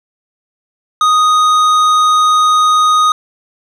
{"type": "tone with tanh clipping", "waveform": "sine", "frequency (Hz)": 1244.5, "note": "D#6", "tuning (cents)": 0, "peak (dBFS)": -9, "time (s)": [1.01, 3.12], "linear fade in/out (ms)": 2, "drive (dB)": 12, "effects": []}